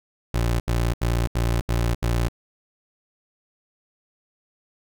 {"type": "tone bursts", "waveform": "25% pulse", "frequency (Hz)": 58.27, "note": "A#1", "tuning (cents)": 0, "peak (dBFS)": -16, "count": 6, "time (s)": [0.34, 2.285], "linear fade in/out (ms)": 5, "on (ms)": 260, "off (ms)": 77, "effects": []}